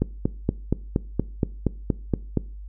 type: click train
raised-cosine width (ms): 3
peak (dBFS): -7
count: 11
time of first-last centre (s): 0.02-2.373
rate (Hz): 4.25
effects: noise-tail reverb RT60 0.4 s tail -21 dB re dry + added 50 Hz sine -35 dBFS peak until 2.68 s

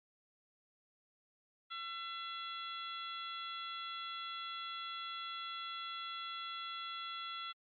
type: harmonic tone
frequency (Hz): 675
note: E5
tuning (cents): +41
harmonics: 2 / 3 / 4 / 5 / 6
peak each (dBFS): -44 / -52 / -52 / -46 / -55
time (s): 1.7-7.53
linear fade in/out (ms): 20
effects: Opus 48 kbps

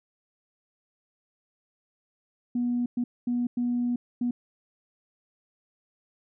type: tone bursts at uneven times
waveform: sine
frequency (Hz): 242.8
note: B3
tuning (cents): -29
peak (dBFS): -23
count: 5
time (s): 2.55-2.86 / 2.97-3.04 / 3.27-3.47 / 3.57-3.96 / 4.21-4.31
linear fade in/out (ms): 5
effects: tanh soft clip ceiling -19 dBFS

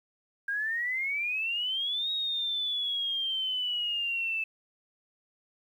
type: exponential two-way sweep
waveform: sine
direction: up then down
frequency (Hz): 1600 to 3789 to 2625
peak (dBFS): -28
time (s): 0.48-4.44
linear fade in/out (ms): 5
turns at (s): 2.11
effects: 10-bit

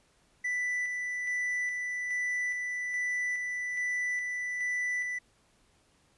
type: tone with tremolo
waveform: triangle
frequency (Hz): 1981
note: B6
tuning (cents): +5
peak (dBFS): -27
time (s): 0.44-5.19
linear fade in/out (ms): 10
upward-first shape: square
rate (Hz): 1.2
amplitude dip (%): 30
effects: pink hiss -67 dBFS RMS until 6.17 s + resampled to 24000 Hz

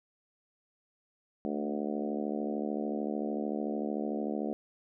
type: harmonic tone with a mistuned harmonic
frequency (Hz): 73.42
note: D2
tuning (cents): 0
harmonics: 3 / 4 / 5 / 6 / 7 / 8 / 9 / 10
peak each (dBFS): -35 / -37 / -39 / -41 / -42 / -43 / -44 / -45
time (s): 1.45-4.53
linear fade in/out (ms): 0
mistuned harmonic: 3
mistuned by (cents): -19
effects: none

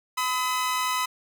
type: tone pair together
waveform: sawtooth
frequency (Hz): 1009 / 1273.9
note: B5 / D#6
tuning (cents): +37 / +40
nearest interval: major third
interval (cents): 403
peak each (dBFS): -22 / -25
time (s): 0.17-1.06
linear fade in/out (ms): 10
effects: none

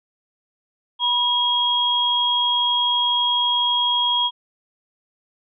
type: tone pair together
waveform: sine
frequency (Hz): 974 / 3276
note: B5 / G#7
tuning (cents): -24 / -24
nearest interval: octave + major sixth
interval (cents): 2100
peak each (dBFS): -22 / -18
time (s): 0.99-4.31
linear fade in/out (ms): 50
effects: none

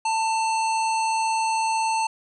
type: harmonic tone with a mistuned harmonic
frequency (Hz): 891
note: A5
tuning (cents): +22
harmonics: 1 / 3 / 5 / 7 / 9 / 10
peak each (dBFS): -21 / -31 / -35 / -38 / -40 / -41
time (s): 0.05-2.07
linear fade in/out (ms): 5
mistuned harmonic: 5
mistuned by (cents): -44
effects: none

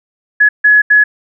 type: tone bursts at uneven times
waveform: sine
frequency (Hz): 1692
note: G#6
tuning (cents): +32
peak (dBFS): -4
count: 3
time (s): 0.4-0.49 / 0.64-0.82 / 0.9-1.04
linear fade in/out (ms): 10
effects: none

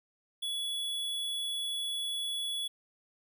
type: tone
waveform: square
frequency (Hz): 3393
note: G#7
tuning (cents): +36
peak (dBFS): -33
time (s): 0.42-2.68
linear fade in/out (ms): 10
effects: none

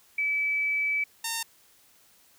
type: tone pair in turn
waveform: sine / 5% pulse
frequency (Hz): 2300 / 912.8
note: D7 / A#5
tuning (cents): -37 / -37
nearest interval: octave + major third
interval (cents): 1600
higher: first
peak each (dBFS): -24 / -17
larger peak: second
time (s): 0.18-1.04 / 1.24-1.43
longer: first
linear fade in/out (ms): 5
effects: white hiss -60 dBFS RMS until 2.38 s

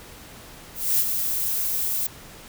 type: noise with ADSR envelope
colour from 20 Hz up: violet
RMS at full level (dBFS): -19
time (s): 0.74-2.07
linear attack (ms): 250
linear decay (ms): 44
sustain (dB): -6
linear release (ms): 5
effects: pink hiss -44 dBFS RMS until 2.48 s

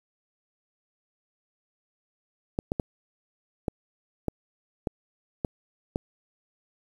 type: clicks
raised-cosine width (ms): 2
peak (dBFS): -13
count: 8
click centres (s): 2.589 / 2.719 / 2.798 / 3.682 / 4.283 / 4.872 / 5.448 / 5.959
effects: 8-bit

